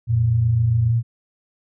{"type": "tone", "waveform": "sine", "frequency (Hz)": 116.54, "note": "A#2", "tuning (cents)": 0, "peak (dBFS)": -15, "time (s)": [0.07, 1.03], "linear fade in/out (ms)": 50}
{"type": "tone with pitch glide", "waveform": "sine", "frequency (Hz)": [88.6, 89.42], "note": ["F2", "F2"], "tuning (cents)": [25, 41], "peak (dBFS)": -24, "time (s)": [0.07, 0.94], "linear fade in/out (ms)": 50, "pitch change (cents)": 16, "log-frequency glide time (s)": [0.38, 0.6]}
{"effects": []}